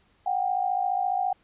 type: tone pair together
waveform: sine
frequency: 732 / 786.6 Hz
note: F#5 / G5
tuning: -19 / +6 cents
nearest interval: minor second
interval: 125 cents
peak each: -26 dBFS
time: 0.26-1.33 s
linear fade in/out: 5 ms
effects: pink hiss -64 dBFS RMS until 1.43 s + resampled to 8000 Hz